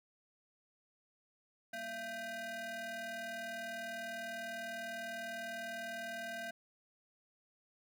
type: ring-modulated tone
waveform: 40% pulse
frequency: 440 Hz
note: A4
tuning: in tune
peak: -37 dBFS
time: 1.73-6.51 s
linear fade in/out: 5 ms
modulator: 1120 Hz
effects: 13-bit